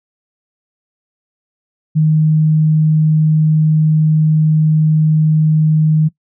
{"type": "tone", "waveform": "sine", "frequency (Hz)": 155.6, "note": "D#3", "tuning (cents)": 0, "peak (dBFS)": -8, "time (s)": [1.95, 6.09], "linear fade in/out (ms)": 20, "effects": ["noise-tail reverb RT60 0.1 s tail -21 dB re dry"]}